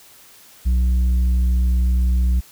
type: tone with tanh clipping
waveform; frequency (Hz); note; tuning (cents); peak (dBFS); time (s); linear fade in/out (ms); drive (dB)
sine; 61.74; B1; 0; -15; 0.65-2.41; 20; 5
effects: white hiss -47 dBFS RMS until 2.51 s